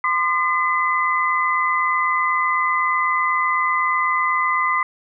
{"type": "tone cluster", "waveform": "sine", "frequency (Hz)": [1038, 1206, 2021], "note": ["C6", "D6", "B6"], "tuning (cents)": [-14, 46, 39], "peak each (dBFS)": -21, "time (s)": [0.04, 4.83], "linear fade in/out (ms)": 2, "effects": []}